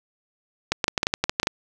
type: clicks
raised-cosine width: 0.2 ms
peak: -3 dBFS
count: 12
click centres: 0.72 / 0.842 / 0.881 / 0.978 / 1.031 / 1.069 / 1.139 / 1.24 / 1.295 / 1.399 / 1.431 / 1.471 s
effects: none